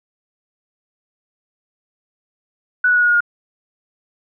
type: tone with pitch steps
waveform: sine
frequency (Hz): 1480 / 1468.9 / 1457.9 / 1447 / 1436.2 / 1425.5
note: F#6 / F#6 / F#6 / F#6 / F6 / F6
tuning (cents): 0 / -13 / -26 / -39 / +48 / +35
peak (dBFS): -11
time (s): 2.84-3.206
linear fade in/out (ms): 5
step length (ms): 61
effects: none